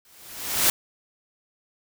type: noise with exponential growth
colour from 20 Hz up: white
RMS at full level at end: -17 dBFS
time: 0.05-0.7 s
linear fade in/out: 2 ms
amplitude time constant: 140 ms
effects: none